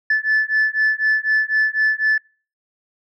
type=beating tone pair; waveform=sine; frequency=1740 / 1744 Hz; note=A6 / A6; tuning=-20 / -16 cents; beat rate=4 Hz; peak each=-17 dBFS; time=0.1-2.18 s; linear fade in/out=5 ms; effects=noise-tail reverb RT60 0.4 s tail -26 dB re dry + tanh soft clip ceiling -11 dBFS